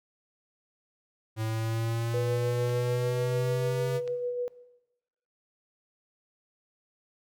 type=exponential sweep; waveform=square; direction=up; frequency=109.9 to 134.4 Hz; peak=-29 dBFS; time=1.36-4.01 s; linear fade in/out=50 ms
type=clicks; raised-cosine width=0.2 ms; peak=-31 / -26 / -28 dBFS; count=3; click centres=2.022 / 2.695 / 4.077 s
type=tone with tremolo; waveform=sine; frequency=489.6 Hz; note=B4; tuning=15 cents flat; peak=-27 dBFS; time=2.14-4.48 s; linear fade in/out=0 ms; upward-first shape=sine; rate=6.7 Hz; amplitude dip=40%
effects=noise-tail reverb RT60 1.0 s tail -18 dB re dry